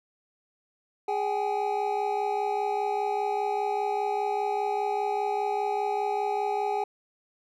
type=tone cluster; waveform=triangle; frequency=413.4 / 770 / 835 Hz; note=G#4 / G5 / G#5; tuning=-8 / -31 / +9 cents; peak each=-28 dBFS; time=1.08-6.84 s; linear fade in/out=5 ms; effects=none